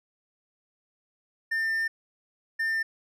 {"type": "tone bursts at uneven times", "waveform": "triangle", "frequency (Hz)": 1799, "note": "A6", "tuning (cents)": 38, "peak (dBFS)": -23, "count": 2, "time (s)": [[1.51, 1.88], [2.59, 2.83]], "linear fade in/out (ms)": 10, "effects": []}